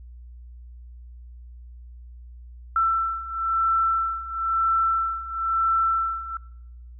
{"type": "beating tone pair", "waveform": "sine", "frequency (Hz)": [1336, 1337], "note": ["E6", "E6"], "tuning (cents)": [23, 24], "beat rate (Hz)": 1, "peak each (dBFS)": [-25, -22], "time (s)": [2.76, 6.37], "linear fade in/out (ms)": 2, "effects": ["noise-tail reverb RT60 0.8 s tail -22 dB re dry", "added 60 Hz sine -40 dBFS peak until 6.99 s"]}